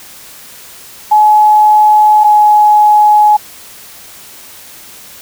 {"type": "tone pair in turn", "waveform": "sine", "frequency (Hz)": [849, 842.2], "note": ["G#5", "G#5"], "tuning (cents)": [38, 24], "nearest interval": "unison", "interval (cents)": 14, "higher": "first", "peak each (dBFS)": -3, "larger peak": "neither", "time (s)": [[1.11, 2.24], [2.24, 3.37]], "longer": "neither", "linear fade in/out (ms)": 10, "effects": ["white hiss -34 dBFS RMS until 5.21 s"]}